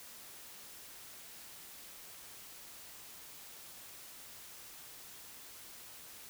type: silence
effects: white hiss -52 dBFS RMS until 6.29 s